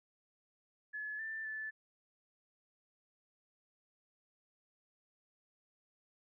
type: tone with pitch steps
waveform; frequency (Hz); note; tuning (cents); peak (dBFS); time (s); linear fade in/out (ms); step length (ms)
sine; 1710 / 1775 / 1746; A6 / A6 / A6; -50 / +15 / -14; -39; 0.93-1.71; 20; 260
effects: none